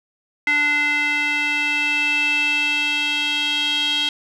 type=tone with band-pass filter sweep; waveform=square; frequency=293.7 Hz; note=D4; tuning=in tune; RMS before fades=-20 dBFS; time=0.47-4.09 s; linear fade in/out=2 ms; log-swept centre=2100 to 3300 Hz; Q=6.3; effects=none